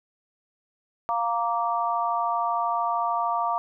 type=chord; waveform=sine; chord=Bb major; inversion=second; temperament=just; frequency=699.2 / 932.3 / 1165.4 Hz; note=F5 / Bb5 / D6; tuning=+2 / 0 / -14 cents; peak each=-27 dBFS; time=1.09-3.58 s; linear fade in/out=0 ms; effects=none